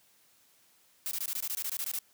blue noise bursts, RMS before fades -34 dBFS, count 13, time 1.06-1.988 s, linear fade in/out 0 ms, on 52 ms, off 21 ms, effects white hiss -65 dBFS RMS until 2.13 s + high-pass 80 Hz 12 dB/octave

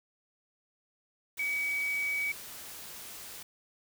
sine tone in noise, 2271 Hz, C#7, 41 cents sharp, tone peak -29 dBFS, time 1.39-2.32 s, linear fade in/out 5 ms, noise white, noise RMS -45 dBFS, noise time 1.37-3.43 s, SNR +13 dB, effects none

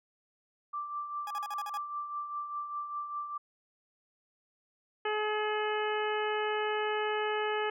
sine tone with tremolo, 1174.7 Hz, D6, in tune, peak -32 dBFS, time 0.73-3.38 s, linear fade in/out 10 ms, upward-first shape triangle, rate 5 Hz, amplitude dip 60%
40% pulse tone bursts, 830.6 Hz, G#5, in tune, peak -37 dBFS, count 7, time 1.27-1.774 s, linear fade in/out 2 ms, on 36 ms, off 42 ms
harmonic tone, 425.3 Hz, G#4, 41 cents sharp, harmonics 1 / 2 / 3 / 4 / 5 / 6 / 7, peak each -32 / -35 / -38 / -38 / -43 / -43 / -42 dBFS, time 5.05-7.7 s, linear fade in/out 5 ms
effects none

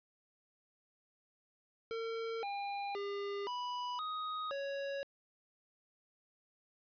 square tone with pitch steps, 454.3 / 804 / 402.7 / 985 / 1252 / 556 Hz, A#4 / G5 / G4 / B5 / D#6 / C#5, -45 / +44 / +47 / -5 / +10 / +5 cents, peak -38 dBFS, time 1.91-5.03 s, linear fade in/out 0 ms, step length 520 ms, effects resampled to 11025 Hz + 12-bit

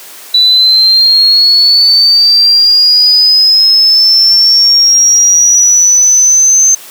sine linear sweep, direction up, 3951 to 6272 Hz, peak -3 dBFS, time 0.34-6.75 s, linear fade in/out 5 ms, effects white hiss -31 dBFS RMS until 6.9 s + high-pass 300 Hz 12 dB/octave

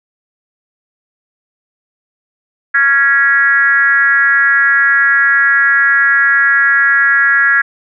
sine tone with frequency modulation, 1660 Hz, G#6, 1 cent flat, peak -7 dBFS, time 2.74-7.62 s, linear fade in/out 10 ms, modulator 271 Hz, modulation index 0.92, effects none

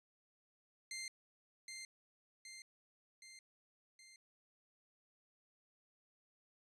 15% pulse tone with echo, 2093 Hz, C7, in tune, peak -37 dBFS, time 0.91-1.08 s, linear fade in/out 2 ms, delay 770 ms, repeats 4, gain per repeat -4 dB, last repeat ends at 4.16 s, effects resampled to 22050 Hz

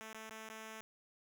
5% pulse tone with dropouts, 220 Hz, A3, in tune, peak -36 dBFS, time 0.01-0.81 s, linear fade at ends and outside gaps 0 ms, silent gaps 0.13-0.146 / 0.296-0.308 / 0.489-0.498 s, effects 13-bit

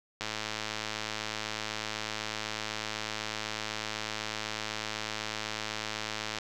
click train, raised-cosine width 0.2 ms, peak -16 dBFS, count 668, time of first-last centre 0.21-6.386 s, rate 108 Hz, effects none

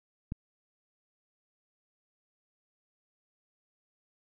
click, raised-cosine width 5 ms, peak -22 dBFS, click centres 0.321 s, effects none

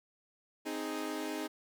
sawtooth chord, Ab major, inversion first, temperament equal, 261.6 / 311.1 / 415.3 Hz, C4 / Eb4 / Ab4, 0 / 0 / 0 cents, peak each -38 / -34 / -38 dBFS, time 0.65-1.48 s, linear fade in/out 20 ms, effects none

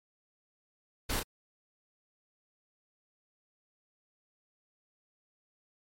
pink noise with echo, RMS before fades -33 dBFS, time 1.09-1.2 s, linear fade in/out 10 ms, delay 33 ms, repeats 1, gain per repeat -3 dB, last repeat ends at 1.233 s, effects MP3 64 kbps

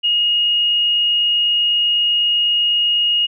sine tone, 2868 Hz, F7, 45 cents sharp, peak -13 dBFS, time 0.03-3.27 s, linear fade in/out 20 ms, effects none

